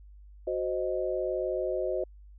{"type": "chord", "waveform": "sine", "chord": "C diminished", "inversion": "second", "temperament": "equal", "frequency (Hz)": [370, 523.3, 622.3], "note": ["Gb4", "C5", "Eb5"], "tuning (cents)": [0, 0, 0], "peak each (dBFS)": -32, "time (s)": [0.47, 2.04], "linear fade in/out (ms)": 5, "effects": ["added 50 Hz sine -48 dBFS peak until 2.38 s"]}